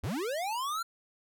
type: linear sweep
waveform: square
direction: up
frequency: 61.74 to 1396.9 Hz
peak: -32 dBFS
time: 0.03-0.83 s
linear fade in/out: 10 ms
effects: none